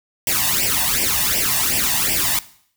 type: noise with flanger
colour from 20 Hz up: white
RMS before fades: -19 dBFS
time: 0.27-2.39 s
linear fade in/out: 2 ms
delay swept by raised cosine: 0.37 to 1.13 ms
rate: 2.7 Hz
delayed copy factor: +0.85
effects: noise-tail reverb RT60 0.6 s tail -18 dB re dry